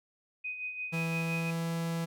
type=tone with tremolo; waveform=sine; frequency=2500 Hz; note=D#7; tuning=8 cents sharp; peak=-33 dBFS; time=0.44-1.51 s; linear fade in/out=10 ms; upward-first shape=sine; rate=5.8 Hz; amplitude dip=55%
type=tone with pitch glide; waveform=45% pulse; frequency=164.81 to 166.34 Hz; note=E3 to E3; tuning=0 to +16 cents; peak=-31 dBFS; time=0.92-2.06 s; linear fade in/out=20 ms; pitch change=+16 cents; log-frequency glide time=1.13-1.71 s
effects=none